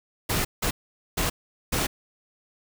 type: noise bursts at uneven times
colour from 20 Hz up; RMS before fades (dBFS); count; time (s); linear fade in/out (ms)
pink; -25; 4; 0.29-0.45 / 0.62-0.71 / 1.17-1.3 / 1.72-1.87; 10
effects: none